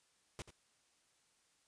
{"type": "noise with echo", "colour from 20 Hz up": "pink", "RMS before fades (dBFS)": -45, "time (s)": [0.39, 0.42], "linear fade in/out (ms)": 0, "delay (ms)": 85, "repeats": 1, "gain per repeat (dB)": -12, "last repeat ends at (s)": 0.505, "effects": ["white hiss -74 dBFS RMS until 1.67 s", "resampled to 22050 Hz"]}